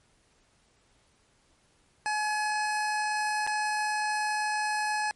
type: tone with dropouts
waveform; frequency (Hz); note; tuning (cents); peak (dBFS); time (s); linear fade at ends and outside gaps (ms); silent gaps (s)
25% pulse; 848; G#5; +36; -23; 2.06-5.11; 0; 3.466-3.474
effects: pink hiss -66 dBFS RMS until 5.15 s + MP3 48 kbps